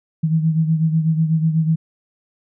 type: beating tone pair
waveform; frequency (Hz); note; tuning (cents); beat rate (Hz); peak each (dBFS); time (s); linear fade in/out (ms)
sine; 159 / 167.1; D#3 / E3; +38 / +24; 8.1; -15 / -22; 0.23-1.76; 10
effects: none